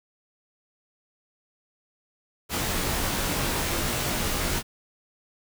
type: noise with comb filter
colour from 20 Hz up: pink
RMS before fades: -27 dBFS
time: 2.49-4.63 s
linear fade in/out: 50 ms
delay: 19 ms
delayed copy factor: -0.8
effects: none